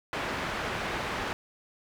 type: low-pass noise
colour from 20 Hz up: white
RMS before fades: -33 dBFS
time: 0.13-1.33 s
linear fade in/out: 0 ms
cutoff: 1800 Hz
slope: 12 dB/octave
effects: none